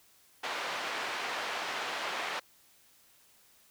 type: band-pass noise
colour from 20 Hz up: pink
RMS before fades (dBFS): -36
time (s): 0.43-2.4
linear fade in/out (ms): 10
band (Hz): 690 to 3400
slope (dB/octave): 12
effects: white hiss -63 dBFS RMS until 3.7 s